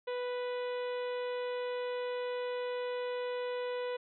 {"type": "harmonic tone", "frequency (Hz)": 493.9, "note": "B4", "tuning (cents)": 0, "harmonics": [1, 2, 3, 4, 5, 6, 7, 8], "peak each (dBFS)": [-34, -44, -49, -50, -52, -54, -54, -58], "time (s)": [0.07, 3.97], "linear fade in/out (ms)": 10, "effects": []}